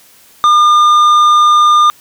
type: tone with tanh clipping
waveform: sine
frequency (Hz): 1207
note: D6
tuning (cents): +47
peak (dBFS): -6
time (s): 0.44-1.9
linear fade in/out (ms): 0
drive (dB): 8
effects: white hiss -44 dBFS RMS until 2 s